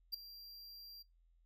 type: tone with ADSR envelope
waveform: square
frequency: 4743 Hz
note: D8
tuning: 16 cents sharp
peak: -35 dBFS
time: 0.12-1.03 s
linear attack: 22 ms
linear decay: 4 ms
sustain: -17 dB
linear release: 15 ms
effects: noise-tail reverb RT60 0.2 s tail -25 dB re dry + added 42 Hz sine -67 dBFS peak until 1.45 s